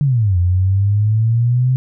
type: exponential two-way sweep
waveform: sine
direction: down then up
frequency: 150 to 87.31 to 130.5 Hz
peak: -11 dBFS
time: 0.01-1.76 s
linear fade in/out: 0 ms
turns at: 0.38 s
effects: none